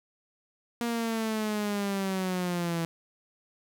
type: linear sweep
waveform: sawtooth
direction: down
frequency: 237.1 to 164.81 Hz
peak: -24 dBFS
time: 0.81-2.85 s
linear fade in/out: 0 ms
effects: none